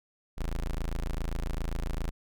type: tone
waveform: 30% pulse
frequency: 27.5 Hz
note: A0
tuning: in tune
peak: -27 dBFS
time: 0.37-2.11 s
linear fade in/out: 20 ms
effects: none